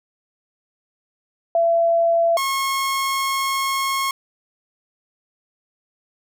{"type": "tone pair in turn", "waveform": ["sine", "sawtooth"], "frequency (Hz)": [673, 1085.7], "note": ["E5", "C#6"], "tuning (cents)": [36, -36], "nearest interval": "minor sixth", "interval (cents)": 828, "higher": "second", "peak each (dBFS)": [-14, -16], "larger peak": "first", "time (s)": [[1.55, 2.37], [2.37, 4.11]], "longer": "second", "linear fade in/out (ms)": 2, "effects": []}